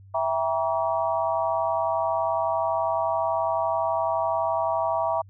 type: chord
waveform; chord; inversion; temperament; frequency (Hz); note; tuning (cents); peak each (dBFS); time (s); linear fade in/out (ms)
sine; E diminished seventh; none; just; 659.3 / 791.1 / 949.3 / 1139.2; E5 / G5 / Bb5 / Db6; 0 / +16 / +31 / +47; -25 / -30 / -27 / -31; 0.14-5.22; 10
effects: added 97 Hz sine -46 dBFS peak until 5.29 s